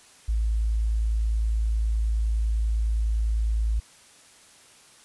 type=tone; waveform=sine; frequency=54.9 Hz; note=A1; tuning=3 cents flat; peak=-21 dBFS; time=0.28-3.8 s; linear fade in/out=10 ms; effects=white hiss -53 dBFS RMS until 5.04 s + resampled to 24000 Hz